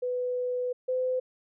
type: tone pair in turn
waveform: sine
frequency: 497.2 / 510 Hz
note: B4 / C5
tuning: +12 / -44 cents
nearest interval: unison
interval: 44 cents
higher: second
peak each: -27 / -25 dBFS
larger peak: second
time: 0.02-0.73 / 0.88-1.2 s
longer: first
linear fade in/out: 10 ms
effects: none